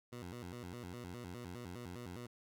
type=tone with vibrato; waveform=15% pulse; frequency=103.83 Hz; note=G#2; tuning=in tune; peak=-39 dBFS; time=0.12-2.27 s; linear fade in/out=10 ms; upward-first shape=square; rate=4.9 Hz; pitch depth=270 cents each way; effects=none